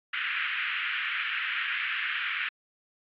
pink band-pass noise, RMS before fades -31 dBFS, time 0.13-2.49 s, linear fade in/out 5 ms, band 1400 to 3000 Hz, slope 48 dB/octave, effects AAC 64 kbps

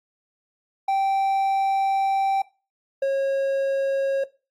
triangle tone pair in turn, 780 / 545 Hz, G5 / C#5, -9 / -29 cents, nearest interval tritone, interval 620 cents, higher first, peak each -17 dBFS, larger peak neither, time 0.88-2.42 / 3.02-4.24 s, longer first, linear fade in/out 5 ms, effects noise-tail reverb RT60 0.3 s tail -19 dB re dry + AAC 64 kbps

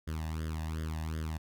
sawtooth tone with flanger, 79.1 Hz, D#2, 29 cents sharp, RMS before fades -36 dBFS, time 0.07-1.38 s, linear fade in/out 10 ms, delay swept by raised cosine 0.6 to 1.13 ms, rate 2.7 Hz, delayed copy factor +0.95, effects none

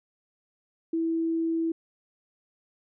sine tone, 328.2 Hz, E4, 8 cents flat, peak -24 dBFS, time 0.93-1.72 s, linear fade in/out 5 ms, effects none

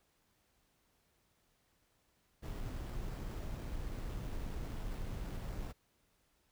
brown noise with sample-and-hold, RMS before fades -41 dBFS, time 2.42-5.73 s, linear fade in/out 20 ms, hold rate 6300 Hz, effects pink hiss -75 dBFS RMS until 6.51 s

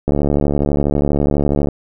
click train, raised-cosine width 2 ms, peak -3 dBFS, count 117, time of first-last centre 0.08-1.687 s, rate 72.2 Hz, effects none

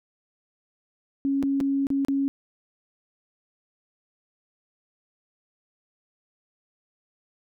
sine tone with dropouts, 275.6 Hz, C#4, 10 cents flat, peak -21 dBFS, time 1.25-2.28 s, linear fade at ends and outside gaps 0 ms, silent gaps 1.427-1.435 / 1.603-1.609 / 1.869-1.903 / 2.049-2.084 s, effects none

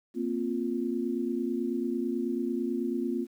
sine chord, Bb suspended second, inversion none, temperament just, 233.1 / 262.2 / 349.6 Hz, Bb3 / C4 / F4, 0 / +4 / +2 cents, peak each -32 dBFS, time 0.14-3.27 s, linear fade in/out 50 ms, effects 10-bit

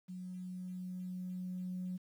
sine tone with level ramp, 182.7 Hz, F#3, 22 cents flat, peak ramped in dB -42 to -36 dBFS, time 0.08-1.98 s, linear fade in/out 20 ms, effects tanh soft clip ceiling -33 dBFS + 11-bit

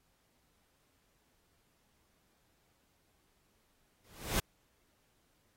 pink noise with exponential growth, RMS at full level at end -29 dBFS, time 4.04-4.4 s, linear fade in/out 5 ms, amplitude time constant 78 ms, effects pink hiss -74 dBFS RMS until 5.56 s + AAC 48 kbps

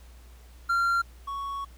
triangle tone pair in turn, 1380 / 1112.5 Hz, F6 / C#6, -21 / +6 cents, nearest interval major third, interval 373 cents, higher first, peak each -20 / -29 dBFS, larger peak first, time 0.69-1.02 / 1.27-1.65 s, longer second, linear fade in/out 10 ms, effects added 60 Hz sine -47 dBFS peak until 1.77 s + pink hiss -58 dBFS RMS until 1.77 s

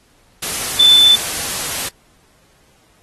sine tone in noise, 3518 Hz, A7, 1 cent flat, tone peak -6 dBFS, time 0.79-1.16 s, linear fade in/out 10 ms, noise white, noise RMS -22 dBFS, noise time 0.42-1.89 s, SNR +13 dB, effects pink hiss -55 dBFS RMS until 3.02 s + AAC 32 kbps

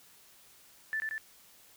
sine tone with echo, 1760 Hz, A6, in tune, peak -30 dBFS, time 0.93-1 s, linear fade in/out 0 ms, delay 90 ms, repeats 2, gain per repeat -2 dB, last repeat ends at 1.18 s, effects white hiss -59 dBFS RMS until 1.76 s

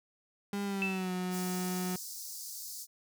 35% pulse tone with pitch glide, 201.2 to 182.38 Hz, G3 to F#3, +45 to -25 cents, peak -31 dBFS, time 0.53-1.96 s, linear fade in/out 2 ms, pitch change -170 cents, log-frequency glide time 0.64-1.12 s
sine tone with exponential decay, 2637 Hz, E7, in tune, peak -28 dBFS, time 0.82-1.2 s, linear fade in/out 0 ms, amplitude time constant 81 ms
pink high-pass noise, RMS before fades -43 dBFS, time 1.3-2.87 s, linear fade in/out 50 ms, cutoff 4700 Hz, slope 48 dB/octave
effects none

